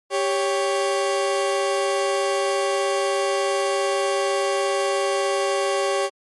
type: tone pair together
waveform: 30% pulse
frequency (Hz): 394.2 / 557.5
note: G4 / C#5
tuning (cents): +10 / +10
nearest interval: tritone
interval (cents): 600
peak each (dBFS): -20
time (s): 0.1-6.1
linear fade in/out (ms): 50
effects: MP3 48 kbps